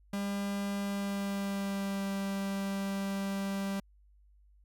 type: tone with pitch glide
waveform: 45% pulse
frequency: 200 to 196.45 Hz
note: G3 to G3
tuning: +35 to +4 cents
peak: -32 dBFS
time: 0.13-3.8 s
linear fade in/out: 5 ms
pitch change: -31 cents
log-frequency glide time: 0.82-2.08 s
effects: added 50 Hz sine -59 dBFS peak until 4.64 s